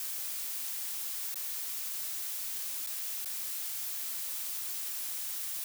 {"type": "noise with dropouts", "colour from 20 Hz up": "blue", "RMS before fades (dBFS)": -37, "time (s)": [0, 5.64], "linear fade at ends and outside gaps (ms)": 1, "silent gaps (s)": [[1.343, 1.357], [2.864, 2.871], [3.247, 3.257]], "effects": []}